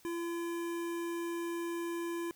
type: tone with notch filter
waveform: square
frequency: 340 Hz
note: F4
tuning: 46 cents flat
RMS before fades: -37 dBFS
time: 0.05-2.31 s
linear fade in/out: 0 ms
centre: 4400 Hz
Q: 1.4
effects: white hiss -63 dBFS RMS until 2.35 s